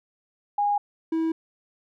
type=tone pair in turn; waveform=sine / triangle; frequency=820 / 324.3 Hz; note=G#5 / E4; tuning=-22 / -28 cents; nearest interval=octave + major third; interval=1606 cents; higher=first; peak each=-20 dBFS; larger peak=neither; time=0.58-0.78 / 1.12-1.32 s; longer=neither; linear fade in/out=5 ms; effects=none